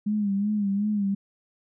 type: tone with vibrato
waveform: sine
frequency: 204.3 Hz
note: G#3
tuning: 28 cents flat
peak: -22 dBFS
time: 0.06-1.15 s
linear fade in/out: 10 ms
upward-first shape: sine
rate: 2.7 Hz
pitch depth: 69 cents each way
effects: none